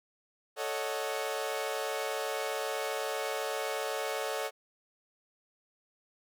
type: chord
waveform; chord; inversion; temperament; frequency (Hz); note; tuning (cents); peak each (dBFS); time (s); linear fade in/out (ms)
sawtooth; D# half-diminished seventh; second; equal; 440 / 554.4 / 622.3 / 740; A4 / C#5 / D#5 / F#5; 0 / 0 / 0 / 0; -33 / -33 / -35 / -36; 0.56-4.51; 50
effects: none